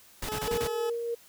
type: noise bursts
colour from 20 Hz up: pink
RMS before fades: -34 dBFS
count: 5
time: 0.22-0.676 s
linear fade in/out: 5 ms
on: 72 ms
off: 24 ms
type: tone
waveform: 20% pulse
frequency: 428.8 Hz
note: A4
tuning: 45 cents flat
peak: -29 dBFS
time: 0.28-0.9 s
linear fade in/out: 5 ms
type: tone with tremolo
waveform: sine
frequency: 468.5 Hz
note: A#4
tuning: 9 cents sharp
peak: -27 dBFS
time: 0.47-1.15 s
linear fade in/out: 10 ms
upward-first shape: sine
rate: 3.2 Hz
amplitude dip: 35%
effects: white hiss -56 dBFS RMS until 1.28 s